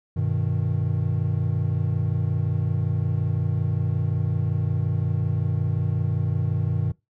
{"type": "chord", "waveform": "triangle", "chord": "G augmented", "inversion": "none", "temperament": "equal", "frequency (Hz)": [98, 123.47, 155.56], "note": ["G2", "B2", "D#3"], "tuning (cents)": [0, 0, 0], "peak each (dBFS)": [-23, -24, -24], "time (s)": [0.16, 6.92], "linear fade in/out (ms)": 10, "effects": ["noise-tail reverb RT60 0.2 s tail -21 dB re dry"]}